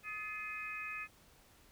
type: harmonic tone with a mistuned harmonic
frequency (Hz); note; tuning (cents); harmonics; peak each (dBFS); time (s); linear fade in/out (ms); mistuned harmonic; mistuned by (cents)
419.3; G#4; +17; 3 / 4 / 5 / 6; -47 / -48 / -49 / -42; 0.03-1.08; 50; 4; +53
effects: pink hiss -64 dBFS RMS until 1.71 s